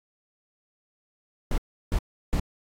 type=noise bursts; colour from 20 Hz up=brown; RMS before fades=-23 dBFS; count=3; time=1.51-2.397 s; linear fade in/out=2 ms; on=69 ms; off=340 ms; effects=AAC 48 kbps